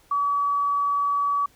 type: tone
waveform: sine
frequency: 1141 Hz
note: C#6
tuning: 50 cents sharp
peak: -20 dBFS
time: 0.11-1.46 s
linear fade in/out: 5 ms
effects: pink hiss -58 dBFS RMS until 1.55 s